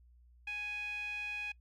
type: tone with band-pass filter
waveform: sawtooth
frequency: 830.6 Hz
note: G#5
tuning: in tune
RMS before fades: -40 dBFS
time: 0.47-1.52 s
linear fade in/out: 5 ms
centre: 2400 Hz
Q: 8.3
effects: noise-tail reverb RT60 0.1 s tail -23 dB re dry + added 60 Hz sine -59 dBFS peak until 1.6 s